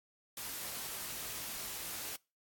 white noise with comb filter, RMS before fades -42 dBFS, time 0.37-2.16 s, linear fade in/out 2 ms, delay 18 ms, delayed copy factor +0.55, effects noise-tail reverb RT60 0.3 s tail -25 dB re dry + AAC 64 kbps

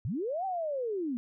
sine linear two-way sweep, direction up then down, 88.7 to 784 to 227.9 Hz, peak -30 dBFS, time 0.05-1.17 s, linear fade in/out 0 ms, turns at 0.45 s, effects none

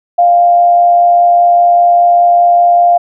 sine tone with frequency modulation, 698.5 Hz, F5, in tune, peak -4 dBFS, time 0.18-2.98 s, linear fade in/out 10 ms, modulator 105 Hz, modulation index 0.24, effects none

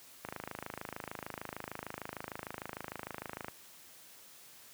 click train, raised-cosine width 0.5 ms, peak -24 dBFS, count 87, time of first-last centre 0.25-3.483 s, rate 26.6 Hz, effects white hiss -56 dBFS RMS until 4.73 s + high-pass 80 Hz 12 dB/octave

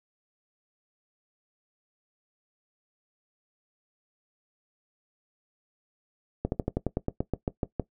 slowing click train, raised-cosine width 2 ms, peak -13 dBFS, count 13, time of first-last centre 6.45-7.797 s, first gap 71 ms, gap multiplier 1.08, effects noise-tail reverb RT60 0.1 s tail -17 dB re dry

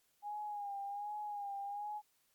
sine tone with vibrato, 818 Hz, G#5, 26 cents flat, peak -39 dBFS, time 0.22-2.02 s, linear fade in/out 50 ms, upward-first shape sine, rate 1.3 Hz, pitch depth 47 cents each way, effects white hiss -75 dBFS RMS until 2.34 s + MP3 96 kbps

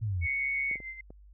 sine exponential sweep, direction down, 115.2 to 77.7 Hz, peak -28 dBFS, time 0.01-0.27 s, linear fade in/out 20 ms
sine tone, 2217 Hz, C#7, in tune, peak -28 dBFS, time 0.21-0.78 s, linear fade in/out 50 ms
sine tone with tremolo, 2079 Hz, C7, 12 cents flat, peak -36 dBFS, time 0.26-1.01 s, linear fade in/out 5 ms, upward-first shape sine, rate 6.8 Hz, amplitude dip 65%
clicks, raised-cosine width 2 ms, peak -34 dBFS, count 4, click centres 0.713 / 0.757 / 0.803 / 1.105 s
effects added 50 Hz sine -51 dBFS peak until 1.33 s

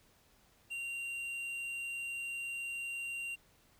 sine tone with tanh clipping, 2766 Hz, F7, 17 cents flat, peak -39 dBFS, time 0.7-3.36 s, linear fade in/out 20 ms, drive 8 dB, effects pink hiss -67 dBFS RMS until 3.79 s

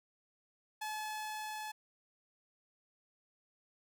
sawtooth tone with level ramp, 858 Hz, A5, 44 cents flat, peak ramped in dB -34 to -37 dBFS, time 0.81-1.72 s, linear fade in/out 10 ms, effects none

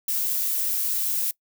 violet noise, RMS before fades -25 dBFS, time 0.08-1.31 s, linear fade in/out 2 ms, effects noise-tail reverb RT60 0.1 s tail -23 dB re dry

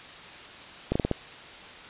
slowing click train, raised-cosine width 2 ms, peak -11 dBFS, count 5, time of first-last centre 0.92-1.113 s, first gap 35 ms, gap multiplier 1.22, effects white hiss -44 dBFS RMS until 1.89 s + resampled to 8000 Hz

